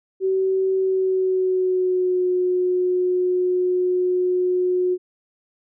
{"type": "tone with pitch glide", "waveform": "sine", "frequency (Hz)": [380.5, 363.3], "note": ["F#4", "F#4"], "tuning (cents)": [48, -32], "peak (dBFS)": -17, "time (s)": [0.2, 4.98], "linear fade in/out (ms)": 50, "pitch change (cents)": -80, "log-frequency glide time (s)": [0.75, 2.27], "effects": []}